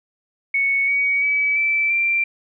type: tone with pitch steps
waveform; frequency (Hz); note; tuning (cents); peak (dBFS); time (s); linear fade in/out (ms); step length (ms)
sine; 2217 / 2252 / 2287 / 2323 / 2360; C#7 / C#7 / D7 / D7 / D7; 0 / +27 / -47 / -20 / +8; -16; 0.54-2.24; 5; 340
effects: none